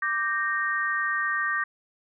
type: chord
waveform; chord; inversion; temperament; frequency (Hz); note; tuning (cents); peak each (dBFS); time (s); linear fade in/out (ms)
sine; G minor; second; equal with one note detuned; 1174.7 / 1568 / 1853.9; D6 / G6 / Bb6; 0 / 0 / -10; -29 / -29 / -27; 0.02-1.64; 5
effects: none